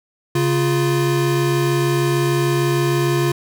square tone pair together, 138.58 / 349.2 Hz, C#3 / F4, 0 / 0 cents, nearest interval octave + major third, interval 1600 cents, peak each -19 dBFS, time 0.35-3.32 s, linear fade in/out 5 ms, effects none

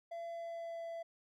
triangle tone with pitch glide, 676 to 668.6 Hz, E5 to E5, +43 to +24 cents, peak -39 dBFS, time 0.11-1.03 s, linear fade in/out 10 ms, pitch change -19 cents, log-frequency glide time 0.25-0.85 s, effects none

